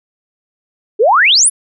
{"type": "exponential sweep", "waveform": "sine", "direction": "up", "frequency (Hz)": [384.7, 11080], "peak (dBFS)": -6, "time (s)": [0.99, 1.5], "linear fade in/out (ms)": 20, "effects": []}